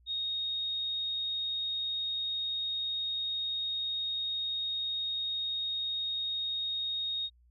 sine tone, 3729 Hz, A#7, in tune, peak -31 dBFS, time 0.06-7.3 s, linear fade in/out 50 ms, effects added 60 Hz sine -60 dBFS peak until 7.5 s

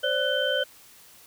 sine tone cluster, 521 / 580 / 1493 / 3102 Hz, C5 / D5 / F#6 / G7, -7 / -22 / +15 / -19 cents, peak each -28 dBFS, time 0.03-0.64 s, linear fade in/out 10 ms, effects white hiss -52 dBFS RMS until 1.26 s

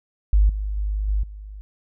sine tone with level steps, 51.1 Hz, G#1, 27 cents flat, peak -12 / -23 / -21 / -18 / -34 dBFS, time 0.33-1.61 s, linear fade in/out 0 ms, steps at 0.49 / 0.77 / 1.08 / 1.23 s, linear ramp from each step 5 ms, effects none

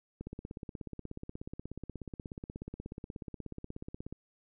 click train, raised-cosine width 3 ms, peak -28 dBFS, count 66, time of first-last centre 0.21-4.126 s, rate 16.6 Hz, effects none

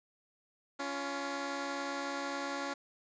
10% pulse tone pair together, 279.7 / 346.9 Hz, C#4 / F4, +16 / -12 cents, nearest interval major third, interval 372 cents, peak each -28 / -34 dBFS, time 0.79-2.74 s, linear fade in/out 10 ms, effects resampled to 16000 Hz + 10-bit

